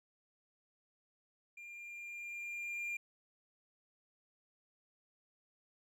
triangle tone with level ramp, 2397 Hz, D7, 35 cents sharp, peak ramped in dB -47 to -35 dBFS, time 1.57-2.97 s, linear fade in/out 5 ms, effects none

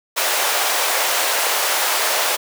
pink high-pass noise, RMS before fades -19 dBFS, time 0.16-2.37 s, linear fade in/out 20 ms, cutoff 540 Hz, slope 24 dB/octave, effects none

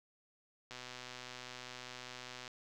click train, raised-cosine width 0.2 ms, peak -29 dBFS, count 222, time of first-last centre 0.71-2.478 s, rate 125 Hz, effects none

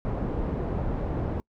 pink low-pass noise, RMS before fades -29 dBFS, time 0.05-1.4 s, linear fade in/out 0 ms, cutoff 650 Hz, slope 12 dB/octave, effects noise-tail reverb RT60 0.1 s tail -26 dB re dry

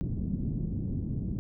white low-pass noise, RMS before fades -32 dBFS, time 0.01-1.39 s, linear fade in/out 0 ms, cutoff 230 Hz, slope 24 dB/octave, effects none

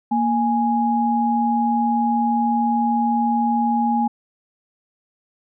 sine tone pair together, 233.4 / 830.6 Hz, A#3 / G#5, +2 / 0 cents, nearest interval octave + minor seventh, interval 2198 cents, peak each -19 dBFS, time 0.11-4.08 s, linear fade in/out 10 ms, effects none

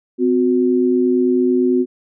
sine tone pair together, 255.7 / 364.7 Hz, C4 / F#4, -40 / -25 cents, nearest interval tritone, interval 615 cents, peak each -15 dBFS, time 0.18-1.86 s, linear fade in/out 50 ms, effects none

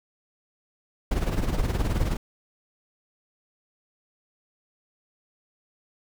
brown noise with tremolo, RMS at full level -22 dBFS, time 1.11-2.17 s, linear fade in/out 5 ms, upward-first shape sine, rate 19 Hz, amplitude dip 65%, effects none

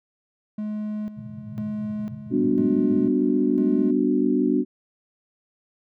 triangle tone with tremolo, 211.8 Hz, G#3, 34 cents sharp, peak -24 dBFS, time 0.58-3.91 s, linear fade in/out 5 ms, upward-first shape square, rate 1 Hz, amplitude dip 70%
pink band-pass noise, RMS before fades -39 dBFS, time 1.16-3.09 s, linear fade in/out 10 ms, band 110 to 150 Hz, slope 48 dB/octave
sine chord, G major seventh, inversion none, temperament equal with one note detuned, 196 / 246.9 / 293.7 / 368.7 Hz, G3 / B3 / D4 / F#4, 0 / 0 / 0 / -6 cents, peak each -27 / -22 / -22 / -25 dBFS, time 2.3-4.65 s, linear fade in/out 50 ms
effects none

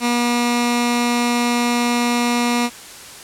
15% pulse tone with notch filter, 240.3 Hz, B3, 47 cents flat, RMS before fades -18 dBFS, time 0-2.7 s, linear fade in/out 50 ms, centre 570 Hz, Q 1.1, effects white hiss -37 dBFS RMS until 3.23 s + low-pass 10000 Hz 12 dB/octave

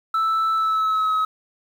sine tone with pitch glide, 1318.5 to 1278 Hz, E6 to D#6, 0 to +46 cents, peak -15 dBFS, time 0.14-1.25 s, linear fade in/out 5 ms, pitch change -54 cents, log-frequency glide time 0.55-1.13 s, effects tanh soft clip ceiling -17 dBFS + 8-bit

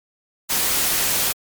white noise, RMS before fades -20 dBFS, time 0.49-1.33 s, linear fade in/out 20 ms, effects MP3 96 kbps

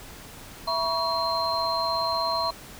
sine tone cluster, 664 / 964 / 1121 / 4155 Hz, E5 / B5 / C#6 / C8, +12 / -42 / +19 / -13 cents, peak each -29 dBFS, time 0.67-2.51 s, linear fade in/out 10 ms, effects pink hiss -44 dBFS RMS until 2.79 s

